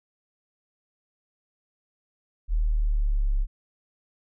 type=exponential sweep; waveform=sine; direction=down; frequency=39.75 to 33.9 Hz; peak=-20 dBFS; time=2.48-3.47 s; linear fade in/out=50 ms; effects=none